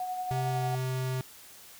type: tone with tremolo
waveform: sine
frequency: 735 Hz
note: F#5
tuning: 12 cents flat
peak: -30 dBFS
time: 0-0.75 s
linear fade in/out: 2 ms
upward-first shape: sine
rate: 11 Hz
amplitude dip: 35%
type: tone with pitch glide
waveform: square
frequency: 130.5 to 129.45 Hz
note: C3 to C3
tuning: -4 to -18 cents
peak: -30 dBFS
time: 0.31-1.21 s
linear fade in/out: 0 ms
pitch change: -14 cents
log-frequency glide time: 0.5-0.58 s
effects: white hiss -51 dBFS RMS until 1.79 s